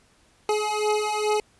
25% pulse beating tone pair, 422 / 424.4 Hz, G#4 / G#4, +28 / +38 cents, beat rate 2.4 Hz, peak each -22 / -21 dBFS, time 0.49-1.4 s, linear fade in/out 2 ms, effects pink hiss -60 dBFS RMS until 1.59 s + resampled to 24000 Hz

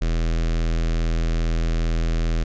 square tone with notch filter, 41.2 Hz, E1, in tune, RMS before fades -21 dBFS, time 0.01-2.44 s, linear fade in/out 10 ms, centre 900 Hz, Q 1.9, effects resampled to 16000 Hz

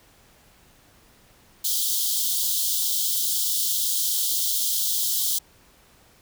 white high-pass noise, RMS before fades -24 dBFS, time 1.64-5.39 s, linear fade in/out 10 ms, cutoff 3100 Hz, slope 96 dB/octave, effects pink hiss -56 dBFS RMS until 6.21 s

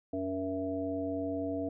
harmonic tone with a mistuned harmonic, 94.4 Hz, F#2, 35 cents sharp, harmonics 1 / 3 / 5 / 7, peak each -44 / -34 / -39 / -37 dBFS, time 0.13-1.69 s, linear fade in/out 5 ms, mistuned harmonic 1, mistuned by -55 cents, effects none

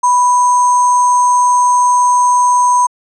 sine tone with sample-and-hold, 987.8 Hz, B5, in tune, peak -7 dBFS, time 0.03-2.87 s, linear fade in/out 10 ms, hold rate 7350 Hz, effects resampled to 24000 Hz

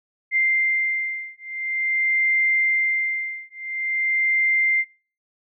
sine beating tone pair, 2093 / 2093.47 Hz, C7 / C7, 0 / 0 cents, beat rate 0.47 Hz, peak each -22 dBFS, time 0.31-4.85 s, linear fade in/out 50 ms, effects noise-tail reverb RT60 0.4 s tail -25 dB re dry

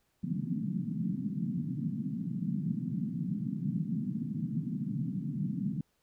pink band-pass noise, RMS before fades -34 dBFS, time 0.23-5.81 s, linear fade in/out 5 ms, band 140 to 250 Hz, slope 48 dB/octave, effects pink hiss -75 dBFS RMS until 6.02 s

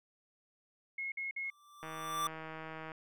sine tone bursts, 2166 Hz, C#7, 41 cents flat, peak -36 dBFS, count 3, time 0.98-1.502 s, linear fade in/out 5 ms, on 140 ms, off 51 ms
square tone with exponential growth, 1173 Hz, D6, 2 cents flat, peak -31 dBFS, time 1.44-2.27 s, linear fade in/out 2 ms, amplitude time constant 180 ms
click train, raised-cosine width 0.5 ms, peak -30 dBFS, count 174, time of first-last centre 1.83-2.918 s, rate 159 Hz
effects none

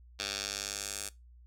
10% pulse tone with band-pass filter sweep, 100.4 Hz, G2, 42 cents sharp, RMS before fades -38 dBFS, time 0.19-1.09 s, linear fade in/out 5 ms, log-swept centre 4300 to 8700 Hz, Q 1.6, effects noise-tail reverb RT60 0.2 s tail -19 dB re dry + added 60 Hz sine -53 dBFS peak until 1.46 s

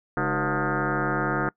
sine tone with frequency modulation, 554.4 Hz, C#5, in tune, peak -22 dBFS, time 0.17-1.49 s, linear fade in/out 2 ms, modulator 173 Hz, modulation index 6, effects noise-tail reverb RT60 0.1 s tail -23 dB re dry

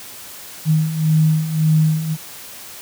sine beating tone pair, 155.56 / 157.36 Hz, D#3 / D#3, 0 / +20 cents, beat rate 1.8 Hz, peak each -19 / -14 dBFS, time 0.65-2.17 s, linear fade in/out 50 ms, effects white hiss -36 dBFS RMS until 2.81 s + high-pass 60 Hz 12 dB/octave

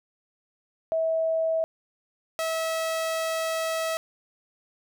sine / sawtooth tone pair in turn, 648 / 648 Hz, E5 / E5, -30 / -30 cents, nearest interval unison, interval 0 cents, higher neither, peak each -22 dBFS, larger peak neither, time 0.92-1.64 / 2.39-3.97 s, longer second, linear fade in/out 0 ms, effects none

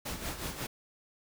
pink noise with tremolo, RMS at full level -36 dBFS, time 0.05-0.67 s, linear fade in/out 10 ms, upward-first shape sine, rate 5.5 Hz, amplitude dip 60%, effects none

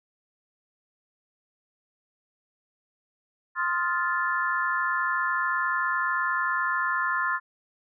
sine chord, F dominant seventh, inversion second, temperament just, 1047.7 / 1257.2 / 1396.9 / 1746.1 Hz, C6 / Eb6 / F6 / A6, +2 / +18 / 0 / -14 cents, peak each -28 / -34 / -29 / -28 dBFS, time 3.55-7.4 s, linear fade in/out 50 ms, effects none

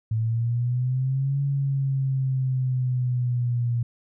sine exponential two-way sweep, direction up then down, 110 to 140.4 to 118.4 Hz, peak -21 dBFS, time 0.11-3.83 s, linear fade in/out 5 ms, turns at 1.41 s, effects none

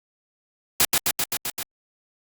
white noise with echo, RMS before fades -17 dBFS, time 0.8-0.85 s, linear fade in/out 2 ms, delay 130 ms, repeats 6, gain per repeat -2 dB, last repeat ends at 1.63 s, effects Opus 48 kbps

